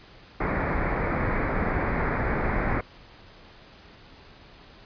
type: low-pass noise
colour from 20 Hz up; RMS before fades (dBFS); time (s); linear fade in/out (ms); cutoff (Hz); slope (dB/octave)
pink; -26; 0.4-2.81; 5; 2300; 96
effects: pink hiss -50 dBFS RMS until 4.85 s + resampled to 11025 Hz